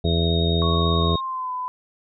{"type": "tone with vibrato", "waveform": "sine", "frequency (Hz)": 3729, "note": "A#7", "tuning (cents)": 0, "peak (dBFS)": -26, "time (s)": [0.04, 1.21], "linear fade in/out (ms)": 50, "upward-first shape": "sine", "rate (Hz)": 11, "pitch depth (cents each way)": 11}
{"type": "harmonic tone", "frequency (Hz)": 83.4, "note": "E2", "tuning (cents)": 21, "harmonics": [1, 2, 3, 4, 5, 6, 7, 8], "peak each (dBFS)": [-21, -23, -33, -30, -27, -34, -38, -31], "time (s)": [0.04, 1.16], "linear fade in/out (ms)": 5}
{"type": "tone with pitch glide", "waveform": "sine", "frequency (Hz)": [1108.7, 1005], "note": ["C#6", "B5"], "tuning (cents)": [0, 30], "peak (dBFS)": -25, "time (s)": [0.62, 1.68], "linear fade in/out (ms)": 0, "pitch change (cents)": -170, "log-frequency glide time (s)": [0.95, 1.52]}
{"effects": []}